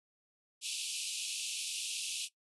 pink band-pass noise, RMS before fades -39 dBFS, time 0.61-2.29 s, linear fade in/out 50 ms, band 2500 to 11000 Hz, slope 96 dB/octave, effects noise-tail reverb RT60 0.1 s tail -17 dB re dry

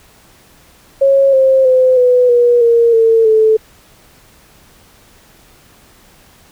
sine tone with pitch steps, 547 / 529.9 / 513.3 / 497.3 / 481.7 / 466.7 / 452.1 / 437.9 Hz, C#5 / C5 / C5 / B4 / B4 / A#4 / A4 / A4, -23 / +22 / -33 / +12 / -43 / +2 / +47 / -8 cents, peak -6 dBFS, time 1.01-3.57 s, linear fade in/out 10 ms, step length 320 ms, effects pink hiss -46 dBFS RMS until 6.51 s

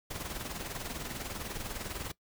pink noise with tremolo, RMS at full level -37 dBFS, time 0.1-2.12 s, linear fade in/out 10 ms, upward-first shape sine, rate 20 Hz, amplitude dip 60%, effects noise-tail reverb RT60 0.1 s tail -20 dB re dry

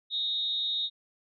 sine tone with amplitude modulation, 3729 Hz, A#7, in tune, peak -24 dBFS, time 0.1-0.9 s, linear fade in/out 50 ms, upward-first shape sine, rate 285 Hz, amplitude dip 65%, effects MP3 64 kbps

